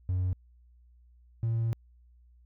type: tone pair in turn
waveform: triangle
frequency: 91.7 / 114.37 Hz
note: F#2 / A#2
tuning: -15 / -33 cents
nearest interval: major third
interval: 382 cents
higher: second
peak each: -23 dBFS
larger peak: neither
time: 0.09-0.33 / 1.43-1.73 s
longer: second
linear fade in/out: 0 ms
effects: tanh soft clip ceiling -21 dBFS + added 60 Hz sine -56 dBFS peak until 2.45 s